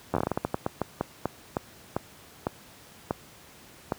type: slowing click train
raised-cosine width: 1 ms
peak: -11 dBFS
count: 20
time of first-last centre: 0.14-3.921 s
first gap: 11 ms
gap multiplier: 1.27
effects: pink hiss -51 dBFS RMS until 3.98 s + high-pass 80 Hz 12 dB/octave